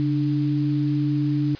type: tone pair together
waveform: sine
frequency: 140 / 297.4 Hz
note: C#3 / D4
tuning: +18 / +22 cents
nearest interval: octave + minor second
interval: 1304 cents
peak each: -22 dBFS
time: 0-1.55 s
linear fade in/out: 0 ms
effects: white hiss -43 dBFS RMS until 1.59 s + resampled to 11025 Hz